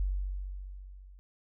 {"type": "tone with level ramp", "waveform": "sine", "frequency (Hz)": 47.32, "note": "F#1", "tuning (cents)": 40, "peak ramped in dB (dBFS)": [-26, -50], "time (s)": [0, 1.19], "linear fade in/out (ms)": 0, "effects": []}